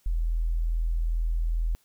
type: tone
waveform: sine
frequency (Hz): 41.2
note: E1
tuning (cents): 0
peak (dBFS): -23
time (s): 0.06-1.75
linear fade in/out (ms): 0
effects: white hiss -66 dBFS RMS until 1.84 s